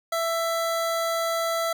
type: tone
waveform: 25% pulse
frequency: 664 Hz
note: E5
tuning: 12 cents sharp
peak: -20 dBFS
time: 0.12-1.73 s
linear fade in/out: 5 ms
effects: none